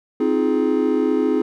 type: chord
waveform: triangle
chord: F minor seventh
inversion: second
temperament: just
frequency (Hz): 261.9 / 314.3 / 349.2 / 419.1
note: C4 / Eb4 / F4 / Ab4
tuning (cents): +2 / +18 / 0 / +16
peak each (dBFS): -19 / -19 / -22 / -19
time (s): 0.2-1.42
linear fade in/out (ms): 5
effects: none